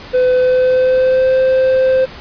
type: tone with pitch glide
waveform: triangle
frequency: 505 to 521 Hz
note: B4 to C5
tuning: +39 to -7 cents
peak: -7 dBFS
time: 0.13-2.06 s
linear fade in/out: 20 ms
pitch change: +54 cents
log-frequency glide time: 0.34-1.35 s
effects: pink hiss -33 dBFS RMS until 2.2 s + resampled to 11025 Hz